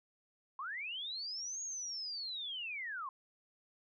sine linear two-way sweep, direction up then down, 1016 to 6690 to 1016 Hz, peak -39 dBFS, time 0.59-3.09 s, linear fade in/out 2 ms, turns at 1.62 s, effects none

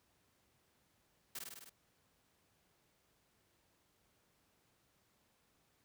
white noise with echo, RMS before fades -44 dBFS, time 1.35-1.39 s, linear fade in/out 5 ms, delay 51 ms, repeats 6, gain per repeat -2 dB, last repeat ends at 1.696 s, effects pink hiss -75 dBFS RMS until 5.84 s + high-pass 60 Hz 12 dB/octave

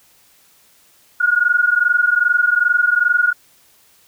sine tone pair together, 1430.5 / 1453 Hz, F6 / F#6, +41 / -32 cents, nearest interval unison, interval 27 cents, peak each -15 dBFS, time 1.2-3.33 s, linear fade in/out 10 ms, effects white hiss -53 dBFS RMS until 4.07 s

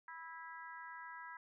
harmonic tone, 327.4 Hz, E4, 12 cents flat, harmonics 3 / 4 / 5 / 6, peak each -51 / -55 / -52 / -56 dBFS, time 0.08-1.37 s, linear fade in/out 2 ms, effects none

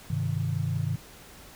sine tone cluster, 101.1 / 130.9 / 156.6 Hz, G#2 / C3 / D#3, -46 / +1 / +11 cents, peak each -30 dBFS, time 0.1-0.96 s, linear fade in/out 5 ms, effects pink hiss -49 dBFS RMS until 1.55 s

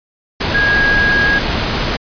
sine tone in noise, 1643 Hz, G#6, 19 cents flat, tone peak -11 dBFS, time 0.54-1.39 s, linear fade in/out 10 ms, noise pink, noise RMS -17 dBFS, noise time 0.4-1.97 s, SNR +3 dB, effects resampled to 11025 Hz

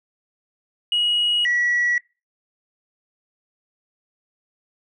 sine tone pair in turn, 2900 / 1935.5 Hz, F#7 / B6, -35 / -35 cents, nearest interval perfect fifth, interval 700 cents, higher first, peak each -16 / -16 dBFS, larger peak neither, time 0.92-1.45 / 1.45-1.98 s, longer neither, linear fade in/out 2 ms, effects noise-tail reverb RT60 0.3 s tail -24 dB re dry + tanh soft clip ceiling -14 dBFS

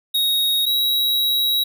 square tone pair in turn, 3760 / 3859 Hz, A#7 / B7, +14 / -41 cents, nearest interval unison, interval 45 cents, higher second, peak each -17 dBFS, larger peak neither, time 0.14-0.66 / 0.66-1.64 s, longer second, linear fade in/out 10 ms, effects none

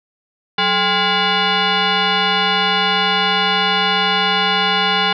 sine tone with frequency modulation, 1046.5 Hz, C6, in tune, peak -13 dBFS, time 0.58-5.13 s, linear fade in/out 5 ms, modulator 615 Hz, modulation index 4.5, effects none

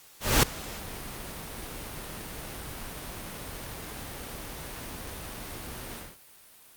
pink noise with ADSR envelope, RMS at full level -19 dBFS, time 0.2-6.18 s, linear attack 230 ms, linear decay 4 ms, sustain -20 dB, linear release 210 ms, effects white hiss -54 dBFS RMS until 6.76 s + Opus 48 kbps

